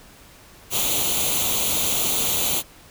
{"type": "noise with comb filter", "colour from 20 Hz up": "white", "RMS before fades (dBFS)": -22, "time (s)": [0.7, 2.63], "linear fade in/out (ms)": 50, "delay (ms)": 0.29, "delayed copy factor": 0.75, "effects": ["pink hiss -48 dBFS RMS until 2.9 s"]}